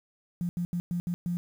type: tone bursts at uneven times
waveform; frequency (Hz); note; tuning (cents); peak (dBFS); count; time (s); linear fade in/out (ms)
sine; 174.61; F3; 0; -27; 6; 0.41-0.49 / 0.57-0.65 / 0.73-0.8 / 0.91-1 / 1.07-1.14 / 1.26-1.37; 0
effects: 9-bit